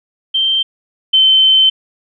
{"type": "tone pair in turn", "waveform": "sine", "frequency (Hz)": [3136, 3082], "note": ["G7", "G7"], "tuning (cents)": [0, -30], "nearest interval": "unison", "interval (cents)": 30, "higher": "first", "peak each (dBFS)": [-11, -6], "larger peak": "second", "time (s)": [[0.34, 0.63], [1.13, 1.7]], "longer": "second", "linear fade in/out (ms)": 10, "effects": []}